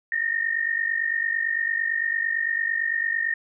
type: tone pair together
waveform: sine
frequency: 1815.8 / 1864.7 Hz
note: A#6 / A#6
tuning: -46 / 0 cents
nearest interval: unison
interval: 46 cents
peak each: -25 / -25 dBFS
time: 0.12-3.34 s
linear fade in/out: 2 ms
effects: none